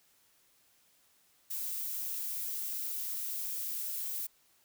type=noise; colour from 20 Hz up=violet; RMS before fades=-37 dBFS; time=1.5-4.27 s; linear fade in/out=10 ms; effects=white hiss -68 dBFS RMS until 4.64 s